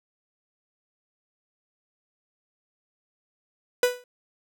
45% pulse tone with exponential decay, 493.9 Hz, B4, in tune, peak -15 dBFS, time 3.83-4.04 s, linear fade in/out 2 ms, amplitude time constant 45 ms, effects none

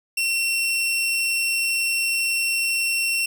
sawtooth tone, 2718 Hz, F7, 48 cents flat, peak -17 dBFS, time 0.17-3.26 s, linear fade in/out 5 ms, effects none

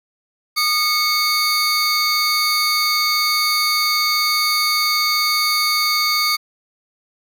square tone cluster, 1224 / 2203 / 4470 / 4705 Hz, D#6 / C#7 / C#8 / D8, -29 / -11 / +14 / +2 cents, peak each -22 dBFS, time 0.56-6.37 s, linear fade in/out 20 ms, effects none

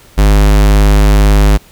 square tone, 51 Hz, G#1, 31 cents flat, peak -5 dBFS, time 0.17-1.58 s, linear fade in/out 20 ms, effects pink hiss -42 dBFS RMS until 1.71 s

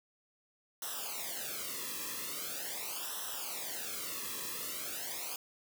white noise with flanger, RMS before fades -40 dBFS, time 0.82-5.36 s, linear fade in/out 2 ms, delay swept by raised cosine 0.43 to 1.37 ms, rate 0.42 Hz, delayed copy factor -1, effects none

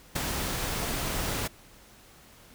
pink noise with ADSR envelope, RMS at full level -25 dBFS, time 0.15-1.48 s, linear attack 14 ms, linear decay 4 ms, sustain -6 dB, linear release 12 ms, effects pink hiss -54 dBFS RMS until 2.54 s

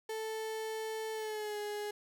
35% pulse tone with pitch glide, 440 to 416.3 Hz, A4 to G#4, 0 to +4 cents, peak -35 dBFS, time 0.09-1.91 s, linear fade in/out 5 ms, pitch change -96 cents, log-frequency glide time 1.13-1.58 s, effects 12-bit

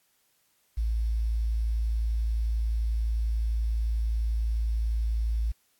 sine tone with quantisation, 55.7 Hz, A1, 22 cents sharp, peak -24 dBFS, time 0.77-5.52 s, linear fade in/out 10 ms, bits 9, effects white hiss -69 dBFS RMS until 5.79 s + AAC 64 kbps

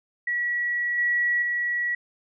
sine tone with level steps, 1930 Hz, B6, 40 cents flat, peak -23 / -20 / -23 dBFS, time 0.27-1.95 s, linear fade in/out 5 ms, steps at 0.98 / 1.42 s, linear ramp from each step 2 ms, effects none

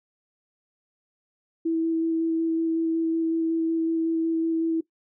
sine tone with vibrato, 326.9 Hz, E4, 14 cents flat, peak -21 dBFS, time 1.65-4.81 s, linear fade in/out 10 ms, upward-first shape square, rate 5.4 Hz, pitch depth 8 cents each way, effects noise-tail reverb RT60 0.1 s tail -18 dB re dry

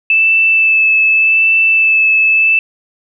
sine tone with vibrato, 2631 Hz, E7, 4 cents flat, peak -7 dBFS, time 0.1-2.59 s, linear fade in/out 2 ms, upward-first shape sine, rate 0.85 Hz, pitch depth 15 cents each way, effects none

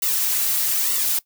blue noise with flanger, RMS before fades -21 dBFS, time 0.02-1.19 s, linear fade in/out 5 ms, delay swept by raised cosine 1.2 to 4.1 ms, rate 1.1 Hz, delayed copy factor -0.7, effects noise-tail reverb RT60 0.1 s tail -19 dB re dry

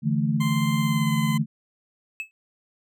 sine chord, D suspended second, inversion none, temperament equal, 146.83 / 164.81 / 220 Hz, D3 / E3 / A3, 0 / 0 / 0 cents, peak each -24 / -26 / -24 dBFS, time 0.02-1.46 s, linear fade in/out 50 ms
20% pulse tone with pitch glide, 1044 to 1024.3 Hz, C6 to C6, -4 to -37 cents, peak -24 dBFS, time 0.4-1.38 s, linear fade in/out 10 ms, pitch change -33 cents, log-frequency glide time 0.79-1.11 s
triangle tone with exponential decay, 2600 Hz, E7, 24 cents flat, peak -23 dBFS, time 2.2-2.31 s, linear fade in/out 0 ms, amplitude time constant 22 ms
effects none

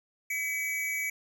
square tone pair together, 2019 / 2277 Hz, B6 / C#7, +38 / +46 cents, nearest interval major second, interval 208 cents, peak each -38 / -31 dBFS, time 0.3-1.1 s, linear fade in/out 5 ms, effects none

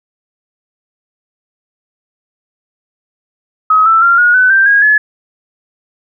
sine tone with pitch steps, 1272 / 1326.8 / 1383.9 / 1443.5 / 1505.7 / 1570.5 / 1638.2 / 1708.7 Hz, D#6 / E6 / F6 / F#6 / F#6 / G6 / G#6 / G#6, +38 / +11 / -16 / -43 / +30 / +3 / -24 / +49 cents, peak -5 dBFS, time 3.7-4.98 s, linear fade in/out 5 ms, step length 160 ms, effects none

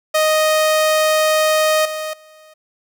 sawtooth tone with level steps, 622.3 Hz, D#5, in tune, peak -9 / -19 / -39 dBFS, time 0.14-2.54 s, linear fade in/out 10 ms, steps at 1.85 / 2.13 s, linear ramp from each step 5 ms, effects none

